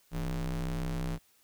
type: ring-modulated tone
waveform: square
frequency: 64.3 Hz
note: C2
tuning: 30 cents flat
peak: -29 dBFS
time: 0.11-1.19 s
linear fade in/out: 50 ms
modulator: 97.8 Hz
effects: white hiss -66 dBFS RMS until 1.43 s